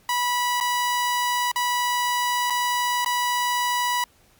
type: tone with dropouts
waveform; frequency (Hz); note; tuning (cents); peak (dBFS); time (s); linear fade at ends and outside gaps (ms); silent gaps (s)
sawtooth; 979; B5; -15; -17; 0.09-4.04; 2; 0.602-0.609 / 1.516-1.559 / 2.5-2.504 / 3.047-3.06
effects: pink hiss -58 dBFS RMS until 4.39 s + MP3 96 kbps